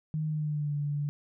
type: tone with pitch glide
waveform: sine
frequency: 155.1 to 145.55 Hz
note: D#3 to D3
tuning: -5 to -15 cents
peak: -28 dBFS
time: 0.14-1.09 s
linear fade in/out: 0 ms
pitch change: -110 cents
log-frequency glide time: 0.26-0.75 s
effects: none